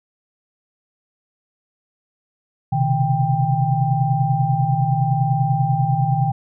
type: tone cluster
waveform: sine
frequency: 125.1 / 135.1 / 155.9 / 790 Hz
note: B2 / C#3 / D#3 / G5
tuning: +23 / -44 / +4 / +13 cents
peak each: -21 dBFS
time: 2.72-6.32 s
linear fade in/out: 10 ms
effects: none